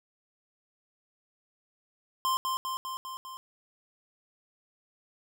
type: tone with echo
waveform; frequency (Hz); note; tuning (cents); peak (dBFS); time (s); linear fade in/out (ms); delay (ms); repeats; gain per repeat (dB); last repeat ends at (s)
square; 1046.5; C6; 0; -26; 2.25-2.37; 0; 200; 5; -3; 3.37
effects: none